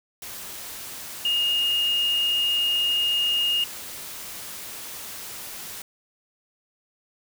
sine tone in noise, 2846 Hz, F7, 32 cents sharp, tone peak -20 dBFS, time 1.25-3.64 s, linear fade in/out 2 ms, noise white, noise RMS -37 dBFS, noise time 0.22-5.82 s, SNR +14 dB, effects none

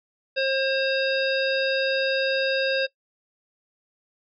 harmonic tone with a mistuned harmonic, 535 Hz, C5, 38 cents sharp, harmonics 1 / 3 / 5 / 7 / 9, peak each -23 / -28 / -30 / -31 / -33 dBFS, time 0.36-2.87 s, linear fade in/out 20 ms, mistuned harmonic 9, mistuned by +17 cents, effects noise-tail reverb RT60 0.1 s tail -21 dB re dry

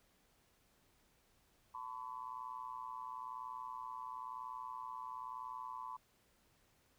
sine tone with amplitude modulation, 1010 Hz, B5, 39 cents sharp, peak -39 dBFS, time 1.74-5.97 s, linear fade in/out 10 ms, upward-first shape sine, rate 121 Hz, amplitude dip 100%, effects pink hiss -73 dBFS RMS until 6.98 s

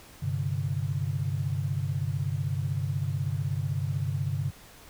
sine chord, G suspended fourth, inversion none, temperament equal, 98 / 130.81 / 146.83 Hz, G2 / C3 / D3, 0 / 0 / 0 cents, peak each -31 dBFS, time 0.22-4.51 s, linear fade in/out 10 ms, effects pink hiss -51 dBFS RMS until 4.89 s

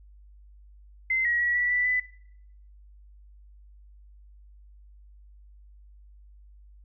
sine tone with pitch steps, 2068 / 1907 / 1927 / 1953 / 1972 / 1997 Hz, C7 / A#6 / B6 / B6 / B6 / B6, -21 / +39 / -43 / -20 / -3 / +19 cents, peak -22 dBFS, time 1.1-2 s, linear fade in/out 5 ms, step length 150 ms, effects noise-tail reverb RT60 0.8 s tail -23 dB re dry + added 50 Hz sine -49 dBFS peak until 6.84 s

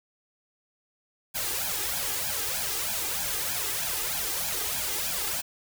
white noise with flanger, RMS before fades -30 dBFS, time 1.34-5.42 s, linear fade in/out 20 ms, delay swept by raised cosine 1.2 to 2.5 ms, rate 3.2 Hz, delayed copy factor +0.85, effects none

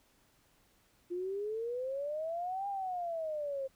sine exponential two-way sweep, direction up then down, 346.3 to 809 to 528 Hz, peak -34 dBFS, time 1.1-3.68 s, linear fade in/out 20 ms, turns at 2.68 s, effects pink hiss -69 dBFS RMS until 3.75 s

